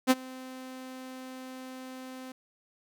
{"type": "tone with ADSR envelope", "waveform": "sawtooth", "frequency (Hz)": 258.6, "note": "C4", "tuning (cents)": -20, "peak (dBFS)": -13, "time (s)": [0.07, 2.32], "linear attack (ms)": 36, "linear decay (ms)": 36, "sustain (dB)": -24, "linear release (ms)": 4, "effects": []}